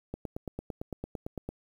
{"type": "click train", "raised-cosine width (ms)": 2, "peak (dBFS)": -22, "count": 13, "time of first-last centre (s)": [0.14, 1.49], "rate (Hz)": 8.89, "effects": ["9-bit"]}